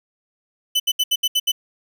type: tone bursts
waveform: 40% pulse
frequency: 3005 Hz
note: F#7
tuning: 26 cents sharp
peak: -15 dBFS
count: 7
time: 0.75-1.519 s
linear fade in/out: 10 ms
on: 49 ms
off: 71 ms
effects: none